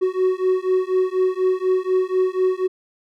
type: beating tone pair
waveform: triangle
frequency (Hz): 370 / 374.1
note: F#4 / F#4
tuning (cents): 0 / +19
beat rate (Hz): 4.1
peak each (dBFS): -18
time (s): 0.01-2.68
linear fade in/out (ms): 20
effects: none